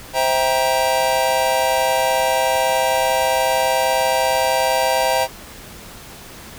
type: chord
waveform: square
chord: C dominant seventh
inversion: none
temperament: just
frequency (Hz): 523.3 / 654.1 / 784.9 / 941.9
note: C5 / E5 / G5 / Bb5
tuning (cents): 0 / -14 / +2 / +18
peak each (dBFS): -22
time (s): 0.13-5.28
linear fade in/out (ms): 50
effects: pink hiss -38 dBFS RMS until 6.58 s